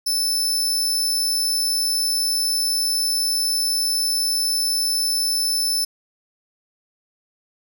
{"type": "tone with amplitude modulation", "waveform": "sawtooth", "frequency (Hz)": 5274, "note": "E8", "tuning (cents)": 0, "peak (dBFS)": -15, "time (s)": [0.06, 5.85], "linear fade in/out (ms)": 10, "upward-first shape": "sine", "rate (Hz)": 228, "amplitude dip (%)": 25, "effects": []}